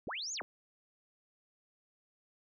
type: linear two-way sweep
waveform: sine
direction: up then down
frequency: 107.9 to 7030 to 107.9 Hz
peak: -37 dBFS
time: 0.07-0.42 s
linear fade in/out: 0 ms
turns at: 0.33 s
effects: none